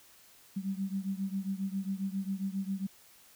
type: beating tone pair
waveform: sine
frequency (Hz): 191.4 / 198.8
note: G3 / G3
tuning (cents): -41 / +25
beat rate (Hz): 7.4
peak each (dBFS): -34 / -36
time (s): 0.56-2.87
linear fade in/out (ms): 10
effects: white hiss -59 dBFS RMS until 3.35 s